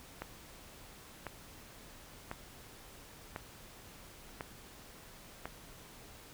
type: click train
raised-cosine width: 0.5 ms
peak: -24 dBFS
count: 6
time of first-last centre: 0.22-5.456 s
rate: 0.955 Hz
effects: pink hiss -54 dBFS RMS until 6.33 s